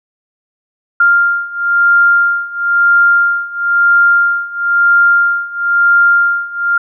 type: beating tone pair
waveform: sine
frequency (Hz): 1396.9 / 1397.9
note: F6 / F6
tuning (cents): 0 / +1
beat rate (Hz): 1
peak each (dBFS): -12 / -10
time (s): 1-6.78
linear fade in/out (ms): 5
effects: none